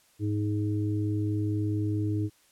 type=harmonic tone; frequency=104.5 Hz; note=G#2; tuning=11 cents sharp; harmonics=1 / 3 / 4; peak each=-27 / -30 / -40 dBFS; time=0.19-2.3 s; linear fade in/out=50 ms; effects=white hiss -63 dBFS RMS until 2.51 s + low-pass 12000 Hz 12 dB/octave